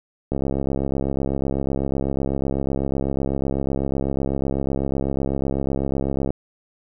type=click train; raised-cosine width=2 ms; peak=-10 dBFS; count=408; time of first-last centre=0.32-6.305 s; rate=68 Hz; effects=none